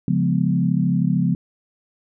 sine chord, C# dominant seventh, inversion none, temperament equal, 138.59 / 174.61 / 207.7 / 246.9 Hz, C#3 / E#3 / G#3 / B3, 0 / 0 / 0 / 0 cents, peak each -22 / -19 / -24 / -24 dBFS, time 0.08-1.35 s, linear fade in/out 2 ms, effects none

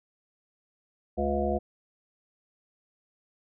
harmonic tone, 71 Hz, C#2, 42 cents sharp, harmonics 1 / 3 / 5 / 7 / 9 / 10, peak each -32 / -32 / -32 / -32 / -32 / -32 dBFS, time 1.17-1.59 s, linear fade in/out 20 ms, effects none

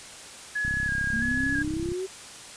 sine tone with vibrato, 1661.2 Hz, G#6, in tune, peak -25 dBFS, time 0.55-1.63 s, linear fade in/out 10 ms, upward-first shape square, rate 1.5 Hz, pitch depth 31 cents each way
click train, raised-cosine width 5 ms, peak -22 dBFS, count 43, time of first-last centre 0.65-1.919 s, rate 33.1 Hz
sine exponential sweep, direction up, 220 to 386.2 Hz, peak -28 dBFS, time 1.12-2.07 s, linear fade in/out 20 ms
effects white hiss -43 dBFS RMS until 2.56 s + resampled to 22050 Hz

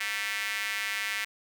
square tone with high-pass filter, 103.6 Hz, G#2, 4 cents flat, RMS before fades -32 dBFS, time 0-1.25 s, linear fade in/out 10 ms, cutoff 2000 Hz, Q 3.1, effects none

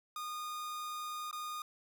45% pulse tone with dropouts, 1225 Hz, D#6, 27 cents flat, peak -39 dBFS, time 0.16-1.62 s, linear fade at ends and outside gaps 2 ms, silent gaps 1.312-1.328 s, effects none

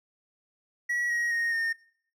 triangle tone with pitch steps, 1927 / 1893.9 / 1861.4 / 1829.4 Hz, B6 / A#6 / A#6 / A#6, -43 / +27 / -3 / -33 cents, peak -24 dBFS, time 0.89-1.73 s, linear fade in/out 10 ms, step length 210 ms, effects noise-tail reverb RT60 0.6 s tail -21 dB re dry

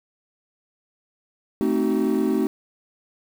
triangle chord, A diminished seventh, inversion none, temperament equal with one note detuned, 220 / 261.6 / 311.1 / 378.6 Hz, A3 / C4 / Eb4 / Gb4, 0 / 0 / 0 / +40 cents, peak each -22 dBFS, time 1.61-2.47 s, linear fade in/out 0 ms, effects tanh soft clip ceiling -9 dBFS + 7-bit

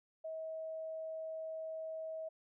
sine tone, 640 Hz, D#5, 49 cents sharp, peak -40 dBFS, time 0.24-2.29 s, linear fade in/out 10 ms, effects none

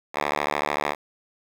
5% pulse tone with band-pass filter, 73.42 Hz, D2, in tune, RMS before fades -26 dBFS, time 0.13-0.96 s, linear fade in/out 50 ms, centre 1400 Hz, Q 1.1, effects 7-bit

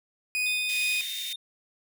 40% pulse tone with tremolo, 2488 Hz, D#7, 1 cent flat, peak -24 dBFS, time 0.35-1.01 s, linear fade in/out 0 ms, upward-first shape sine, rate 2.4 Hz, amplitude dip 30%
triangle tone with pitch glide, 3606 to 3650 Hz, A7 to A#7, +42 to -37 cents, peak -32 dBFS, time 0.46-1.36 s, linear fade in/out 5 ms, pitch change +21 cents, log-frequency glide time 0.63-0.86 s
pink high-pass noise, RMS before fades -38 dBFS, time 0.69-1.33 s, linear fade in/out 2 ms, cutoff 2000 Hz, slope 48 dB/octave
effects none

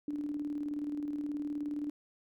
sine tone with tremolo, 293.7 Hz, D4, in tune, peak -32 dBFS, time 0.08-1.9 s, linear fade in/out 2 ms, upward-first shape square, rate 19 Hz, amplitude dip 40%, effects none

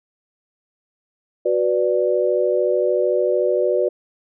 sine chord, B minor, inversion second, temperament equal, 370 / 493.9 / 587.3 Hz, F#4 / B4 / D5, 0 / 0 / 0 cents, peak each -20 dBFS, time 1.45-3.89 s, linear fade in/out 10 ms, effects none

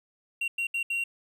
triangle tone bursts at uneven times, 2751 Hz, F7, 27 cents flat, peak -25 dBFS, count 4, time 0.41-0.48 / 0.58-0.67 / 0.74-0.83 / 0.9-1.04 s, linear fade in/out 5 ms, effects none

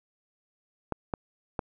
clicks, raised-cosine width 1 ms, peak -15 dBFS, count 3, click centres 0.923 / 1.138 / 1.592 s, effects none

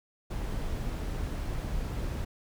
brown noise, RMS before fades -33 dBFS, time 0.3-2.25 s, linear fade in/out 10 ms, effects none

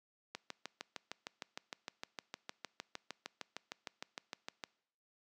click train, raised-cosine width 0.2 ms, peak -24 dBFS, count 29, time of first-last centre 0.35-4.638 s, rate 6.53 Hz, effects noise-tail reverb RT60 0.7 s tail -23 dB re dry + high-pass 200 Hz 12 dB/octave

